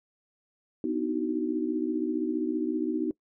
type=tone cluster; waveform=sine; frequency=249.5 / 300.4 / 315.5 / 375.5 Hz; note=B3 / D4 / D#4 / F#4; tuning=+18 / +39 / +24 / +26 cents; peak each=-32 / -35 / -29 / -33 dBFS; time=0.84-3.11 s; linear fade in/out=2 ms; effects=noise-tail reverb RT60 0.1 s tail -22 dB re dry